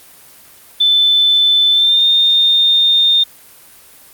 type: tone with pitch glide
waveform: sine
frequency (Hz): 3520 to 3640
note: A7 to A#7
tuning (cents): 0 to -42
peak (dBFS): -8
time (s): 0.8-3.24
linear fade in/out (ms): 10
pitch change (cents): +58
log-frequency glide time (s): 1.72-2.04
effects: white hiss -42 dBFS RMS until 4.13 s + Opus 32 kbps